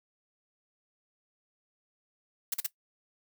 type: noise bursts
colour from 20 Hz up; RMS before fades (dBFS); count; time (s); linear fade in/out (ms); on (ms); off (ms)
blue; -30; 3; 2.52-2.665; 5; 21; 41
effects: noise-tail reverb RT60 0.1 s tail -17 dB re dry